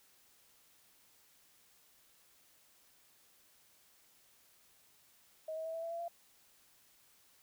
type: tone with pitch steps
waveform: sine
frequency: 632 / 640.5 / 649 / 657.7 / 666.5 / 675.4 / 684.4 Hz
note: D#5 / E5 / E5 / E5 / E5 / E5 / F5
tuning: +27 / -50 / -27 / -4 / +19 / +42 / -35 cents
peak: -38 dBFS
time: 5.48-6.082 s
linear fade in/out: 5 ms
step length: 86 ms
effects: white hiss -67 dBFS RMS until 7.42 s